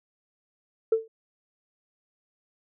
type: tone with exponential decay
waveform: sine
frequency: 446.9 Hz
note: A4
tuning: 27 cents sharp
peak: -14 dBFS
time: 0.92-1.08 s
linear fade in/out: 5 ms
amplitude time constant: 34 ms
effects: tanh soft clip ceiling -13 dBFS